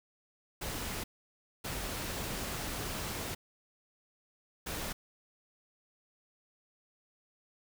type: noise bursts at uneven times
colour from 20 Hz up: pink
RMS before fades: -38 dBFS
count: 3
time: 0.61-1.04 / 1.64-3.35 / 4.66-4.93 s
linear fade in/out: 10 ms
effects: none